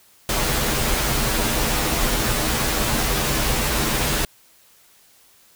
pink noise with comb filter, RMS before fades -21 dBFS, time 0.29-4.25 s, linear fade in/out 2 ms, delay 11 ms, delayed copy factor -0.8, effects white hiss -54 dBFS RMS until 5.55 s

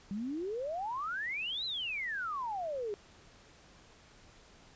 sine exponential two-way sweep, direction up then down, 190 to 4113 to 395.3 Hz, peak -34 dBFS, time 0.11-2.94 s, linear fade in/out 0 ms, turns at 1.65 s, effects pink hiss -59 dBFS RMS until 4.75 s + resampled to 16000 Hz

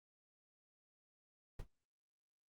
brown noise with exponential decay, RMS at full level -38 dBFS, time 1.59-1.68 s, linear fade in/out 5 ms, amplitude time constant 19 ms, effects noise-tail reverb RT60 0.1 s tail -22 dB re dry + Opus 48 kbps

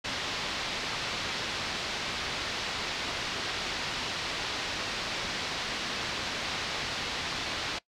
white low-pass noise, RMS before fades -34 dBFS, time 0.04-7.79 s, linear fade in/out 10 ms, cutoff 4700 Hz, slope 24 dB/octave, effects noise-tail reverb RT60 0.1 s tail -21 dB re dry

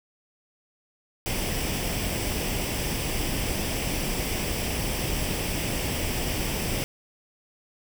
pink noise with comb filter, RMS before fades -28 dBFS, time 1.26-6.84 s, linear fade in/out 0 ms, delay 0.37 ms, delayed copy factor +0.55, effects none

